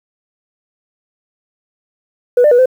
sine tone with pitch steps, 490.1 / 596 / 486.6 / 514 Hz, B4 / D5 / B4 / C5, -13 / +25 / -26 / -31 cents, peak -4 dBFS, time 2.37-2.658 s, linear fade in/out 5 ms, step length 72 ms, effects tanh soft clip ceiling -3 dBFS + 7-bit

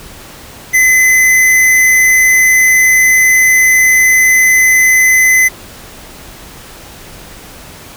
square tone, 2031 Hz, B6, 48 cents sharp, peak -6 dBFS, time 0.73-5.49 s, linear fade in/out 20 ms, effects pink hiss -33 dBFS RMS until 7.96 s

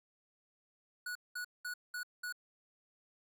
square tone bursts, 1466 Hz, F#6, 16 cents flat, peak -39 dBFS, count 5, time 1.06-2.325 s, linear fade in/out 5 ms, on 93 ms, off 200 ms, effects 13-bit

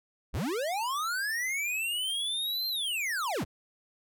square linear two-way sweep, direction up then down, 33.66 to 4184 to 33.66 Hz, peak -30 dBFS, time 0.33-3.45 s, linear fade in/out 20 ms, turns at 2.68 s, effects none

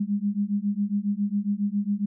sine beating tone pair, 200.1 / 207.4 Hz, G3 / G#3, +36 / -2 cents, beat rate 7.3 Hz, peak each -26 dBFS, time 0-2.06 s, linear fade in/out 10 ms, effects none

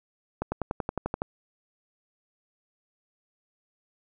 accelerating click train, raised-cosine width 1 ms, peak -14 dBFS, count 10, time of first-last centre 0.42-1.219 s, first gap 100 ms, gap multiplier 0.97, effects none

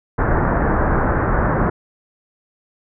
pink low-pass noise, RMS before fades -17 dBFS, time 0.18-1.7 s, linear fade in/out 10 ms, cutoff 1700 Hz, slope 48 dB/octave, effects none

